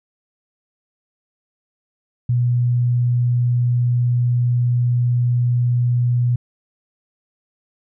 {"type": "tone", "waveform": "sine", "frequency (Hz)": 121.9, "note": "B2", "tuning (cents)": -22, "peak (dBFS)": -14, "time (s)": [2.29, 6.36], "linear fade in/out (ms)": 5, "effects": []}